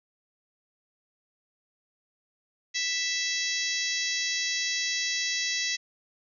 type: harmonic tone with a mistuned harmonic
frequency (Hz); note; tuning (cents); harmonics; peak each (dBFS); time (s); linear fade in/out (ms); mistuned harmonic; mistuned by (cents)
659.3; E5; 0; 3 / 4 / 5 / 6 / 7 / 8 / 9 / 10; -32 / -36 / -37 / -34 / -37 / -35 / -35 / -38; 2.74-5.77; 20; 8; +15
effects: none